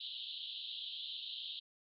pink band-pass noise, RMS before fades -45 dBFS, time 0-1.6 s, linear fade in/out 10 ms, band 3000 to 4100 Hz, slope 96 dB/octave, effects none

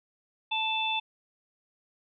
harmonic tone, 880 Hz, A5, in tune, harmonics 1 / 3 / 4, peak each -31 / -31 / -31 dBFS, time 0.51-1 s, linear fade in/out 10 ms, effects none

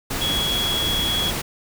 sine tone in noise, 3341 Hz, G#7, 10 cents sharp, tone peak -21 dBFS, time 0.21-1.31 s, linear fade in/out 10 ms, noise pink, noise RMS -26 dBFS, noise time 0.1-1.42 s, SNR +2 dB, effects none

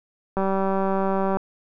click train, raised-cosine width 1 ms, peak -11 dBFS, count 194, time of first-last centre 0.37-1.37 s, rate 193 Hz, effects none

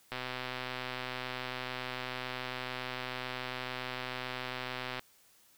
click train, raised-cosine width 0.3 ms, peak -21 dBFS, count 620, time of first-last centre 0.12-4.994 s, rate 127 Hz, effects white hiss -64 dBFS RMS until 5.57 s

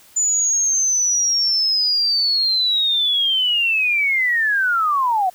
sine linear sweep, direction down, 7040 to 709 Hz, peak -15 dBFS, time 0.16-5.3 s, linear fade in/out 10 ms, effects white hiss -49 dBFS RMS until 5.34 s

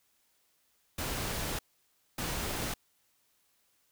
pink noise bursts at uneven times, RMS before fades -35 dBFS, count 2, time 0.98-1.59 / 2.18-2.74 s, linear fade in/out 5 ms, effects white hiss -72 dBFS RMS until 3.91 s

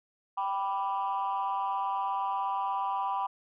sine chord, G major, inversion none, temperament equal, 784 / 987.8 / 1174.7 Hz, G5 / B5 / D6, 0 / 0 / 0 cents, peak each -31 / -30 / -35 dBFS, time 0.37-3.27 s, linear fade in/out 10 ms, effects tanh soft clip ceiling -23 dBFS

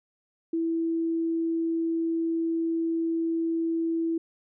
sine tone, 329.6 Hz, E4, in tune, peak -24 dBFS, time 0.53-4.18 s, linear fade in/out 5 ms, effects none

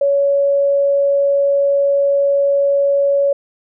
sine tone, 561 Hz, C#5, 21 cents sharp, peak -11 dBFS, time 0.01-3.33 s, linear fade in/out 5 ms, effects none

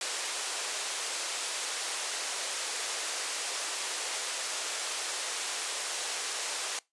white band-pass noise, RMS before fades -35 dBFS, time 0.01-6.79 s, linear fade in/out 2 ms, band 400 to 9100 Hz, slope 24 dB/octave, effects noise-tail reverb RT60 0.2 s tail -23 dB re dry + resampled to 24000 Hz

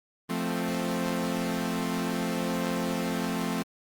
sawtooth chord, F major, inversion none, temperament equal, 174.61 / 220 / 261.6 Hz, F3 / A3 / C4, 0 / 0 / 0 cents, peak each -28 dBFS, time 0.29-3.63 s, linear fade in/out 10 ms, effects Opus 24 kbps

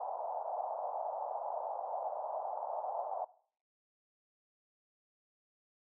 pink band-pass noise, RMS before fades -39 dBFS, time 0-3.25 s, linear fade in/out 10 ms, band 630 to 870 Hz, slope 48 dB/octave, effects noise-tail reverb RT60 0.5 s tail -19 dB re dry

